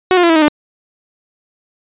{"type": "tone with pitch steps", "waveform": "sawtooth", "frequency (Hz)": [370, 354.5, 339.7, 325.5, 311.9, 298.8], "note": ["F#4", "F4", "F4", "E4", "D#4", "D4"], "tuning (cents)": [0, 26, -48, -22, 4, 30], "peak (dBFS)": -4, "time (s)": [0.11, 0.482], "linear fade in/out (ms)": 0, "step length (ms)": 62, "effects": ["resampled to 8000 Hz"]}